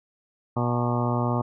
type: harmonic tone with a mistuned harmonic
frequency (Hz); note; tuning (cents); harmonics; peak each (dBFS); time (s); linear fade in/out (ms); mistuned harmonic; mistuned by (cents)
121.1; B2; -34; 1 / 2 / 3 / 4 / 5 / 6 / 7 / 8 / 9 / 10; -25 / -28 / -33 / -35 / -33 / -35 / -34 / -35 / -33 / -37; 0.56-1.42; 10; 8; -72
effects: none